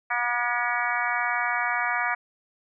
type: harmonic tone with a mistuned harmonic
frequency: 241.2 Hz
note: B3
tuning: 41 cents flat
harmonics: 3 / 4 / 5 / 6 / 7 / 8 / 9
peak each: -31 / -31 / -31 / -31 / -31 / -31 / -31 dBFS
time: 0.1-2.15 s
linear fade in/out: 10 ms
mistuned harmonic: 9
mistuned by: +65 cents
effects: none